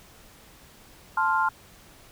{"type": "chord", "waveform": "sine", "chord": "F major", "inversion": "first", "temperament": "equal", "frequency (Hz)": [880, 1046.5, 1396.9], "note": ["A5", "C6", "F6"], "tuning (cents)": [0, 0, 0], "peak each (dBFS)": -25, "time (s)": [1.17, 1.49], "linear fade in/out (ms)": 5, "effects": ["pink hiss -52 dBFS RMS until 2.11 s"]}